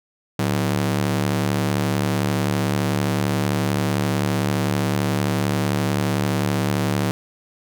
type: ring-modulated tone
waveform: sawtooth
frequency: 146.83 Hz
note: D3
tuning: in tune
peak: -12 dBFS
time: 0.39-7.11 s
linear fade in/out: 0 ms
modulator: 35.7 Hz
effects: none